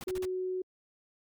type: noise bursts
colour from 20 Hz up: pink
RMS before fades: -43 dBFS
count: 4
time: 0.01-0.251 s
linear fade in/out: 0 ms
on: 28 ms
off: 43 ms
type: tone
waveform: sine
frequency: 370 Hz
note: F#4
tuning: in tune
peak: -31 dBFS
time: 0.07-0.62 s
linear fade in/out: 5 ms
effects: Opus 48 kbps